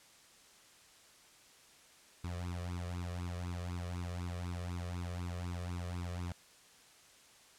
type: tone with flanger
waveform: sawtooth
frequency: 88.2 Hz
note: F2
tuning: 18 cents sharp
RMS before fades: -40 dBFS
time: 2.24-6.32 s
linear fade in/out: 0 ms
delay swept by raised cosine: 0.79 to 1.73 ms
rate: 4 Hz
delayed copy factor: +0.85
effects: white hiss -61 dBFS RMS until 7.58 s + low-pass 9000 Hz 12 dB/octave